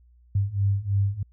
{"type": "beating tone pair", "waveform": "sine", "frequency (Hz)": [97.8, 100.9], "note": ["G2", "G#2"], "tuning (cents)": [-4, -49], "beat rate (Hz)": 3.1, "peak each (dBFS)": [-25, -23], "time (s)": [0.35, 1.23], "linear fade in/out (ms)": 5, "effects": ["added 60 Hz sine -53 dBFS peak until 1.32 s"]}